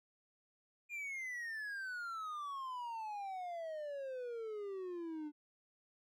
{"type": "exponential sweep", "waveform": "triangle", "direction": "down", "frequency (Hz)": [2432, 293.7], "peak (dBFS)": -39, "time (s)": [0.89, 5.32], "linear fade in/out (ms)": 50, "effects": []}